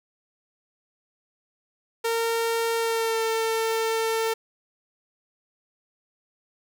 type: tone with pitch glide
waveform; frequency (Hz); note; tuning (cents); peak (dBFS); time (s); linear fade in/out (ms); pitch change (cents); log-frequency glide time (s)
sawtooth; 458.5 to 449.1; A#4 to A4; -29 to +35; -19; 2.04-4.34; 10; -36; 2.76-3.24
effects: none